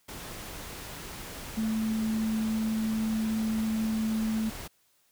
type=tone in noise; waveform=sine; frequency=220 Hz; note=A3; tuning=in tune; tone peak=-26 dBFS; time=1.57-4.5 s; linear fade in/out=10 ms; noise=pink; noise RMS=-41 dBFS; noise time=0.08-4.68 s; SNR=+12 dB; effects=white hiss -68 dBFS RMS until 5.11 s